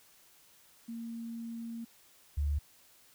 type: tone pair in turn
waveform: sine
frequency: 230.5 / 72.6 Hz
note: A#3 / D2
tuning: -19 / -19 cents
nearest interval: octave + minor sixth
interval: 2000 cents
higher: first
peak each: -38 / -28 dBFS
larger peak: second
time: 0.88-1.85 / 2.37-2.59 s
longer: first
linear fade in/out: 10 ms
effects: white hiss -62 dBFS RMS until 3.14 s